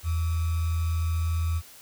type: tone with sample-and-hold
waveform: sine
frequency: 82.41 Hz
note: E2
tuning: in tune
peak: -23 dBFS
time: 0.03-1.62 s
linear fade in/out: 50 ms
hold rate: 1225 Hz
effects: white hiss -49 dBFS RMS until 1.81 s